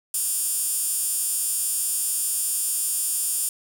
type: tone with high-pass filter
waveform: 15% pulse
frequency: 306.7 Hz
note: D#4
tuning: 25 cents flat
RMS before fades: -25 dBFS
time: 0.14-3.49 s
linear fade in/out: 2 ms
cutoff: 9200 Hz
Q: 3
effects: none